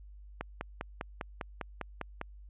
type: click train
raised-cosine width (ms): 0.5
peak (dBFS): -20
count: 10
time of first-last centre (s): 0.41-2.214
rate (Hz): 4.99
effects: added 50 Hz sine -48 dBFS peak until 2.49 s + resampled to 8000 Hz